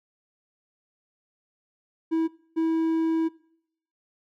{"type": "tone pair in turn", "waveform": "triangle", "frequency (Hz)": [324.7, 324.7], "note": ["E4", "E4"], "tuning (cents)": [-26, -26], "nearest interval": "unison", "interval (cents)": 0, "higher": "neither", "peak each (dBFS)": -19, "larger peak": "neither", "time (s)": [[2.11, 2.28], [2.56, 3.29]], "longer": "second", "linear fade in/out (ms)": 20, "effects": ["noise-tail reverb RT60 0.7 s tail -22 dB re dry"]}